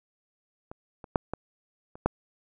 clicks, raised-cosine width 1 ms, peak -26 / -28 / -8 / -17 / -30 / -8 dBFS, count 6, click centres 0.715 / 1.042 / 1.158 / 1.336 / 1.955 / 2.06 s, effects none

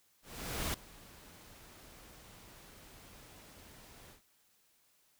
pink noise with ADSR envelope, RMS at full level -35 dBFS, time 0.22-4.22 s, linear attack 520 ms, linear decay 3 ms, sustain -21 dB, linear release 120 ms, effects white hiss -71 dBFS RMS until 5.19 s

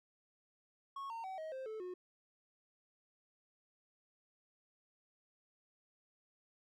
triangle tone with pitch steps, 1100 / 914.4 / 760.1 / 631.8 / 525.2 / 436.5 / 362.9 Hz, C#6 / A#5 / F#5 / D#5 / C5 / A4 / F#4, -14 / -34 / +46 / +26 / +6 / -14 / -34 cents, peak -40 dBFS, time 0.96-1.94 s, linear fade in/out 5 ms, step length 140 ms, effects none

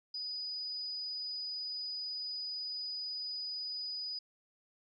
sine tone, 4961 Hz, D#8, 6 cents flat, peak -37 dBFS, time 0.14-4.19 s, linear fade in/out 5 ms, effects none

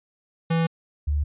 square / sine tone pair in turn, 164.81 / 73.41 Hz, E3 / D2, 0 / 0 cents, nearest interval octave + major second, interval 1400 cents, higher first, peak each -20 dBFS, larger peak neither, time 0.5-0.67 / 1.07-1.24 s, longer neither, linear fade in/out 10 ms, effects resampled to 8000 Hz

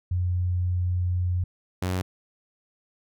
sine / sawtooth tone pair in turn, 89.6 / 91.91 Hz, F2 / F#2, +45 / -11 cents, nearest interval unison, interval 44 cents, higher second, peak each -22 / -21 dBFS, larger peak second, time 0.11-1.44 / 1.82-2.02 s, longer first, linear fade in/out 5 ms, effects none

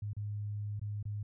sine tone with dropouts, 103.83 Hz, G#2, in tune, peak -35 dBFS, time 0.02-1.23 s, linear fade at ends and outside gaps 5 ms, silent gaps 0.133-0.166 / 0.796-0.814 / 1.028-1.053 s, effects none

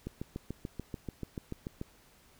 click train, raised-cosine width 3 ms, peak -24 dBFS, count 13, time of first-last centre 0.07-1.814 s, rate 6.88 Hz, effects pink hiss -62 dBFS RMS until 2.39 s

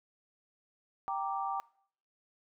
sine chord, G minor, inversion none, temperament equal, 784 / 932.3 / 1174.7 Hz, G5 / Bb5 / D6, 0 / 0 / 0 cents, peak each -35 / -38 / -37 dBFS, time 1.08-1.6 s, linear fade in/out 0 ms, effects noise-tail reverb RT60 0.6 s tail -23 dB re dry

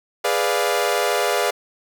sawtooth chord, G# diminished seventh, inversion none, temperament equal, 415.3 / 493.9 / 587.3 / 698.5 Hz, G#4 / B4 / D5 / F5, 0 / 0 / 0 / 0 cents, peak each -20 dBFS, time 0.24-1.51 s, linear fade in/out 10 ms, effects none

